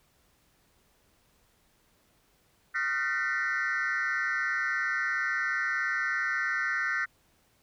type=tone with frequency modulation; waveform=sine; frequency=1661.2 Hz; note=G#6; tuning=in tune; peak=-25 dBFS; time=2.74-7.06 s; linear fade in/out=20 ms; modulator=137 Hz; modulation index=2.4; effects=tanh soft clip ceiling -24 dBFS + pink hiss -67 dBFS RMS until 7.62 s